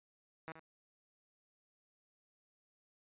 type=tone with echo; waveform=5% pulse; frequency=161 Hz; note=E3; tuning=41 cents flat; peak=-32 dBFS; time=0.48-0.52 s; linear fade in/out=0 ms; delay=75 ms; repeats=1; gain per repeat=-10 dB; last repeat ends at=0.595 s; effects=resampled to 8000 Hz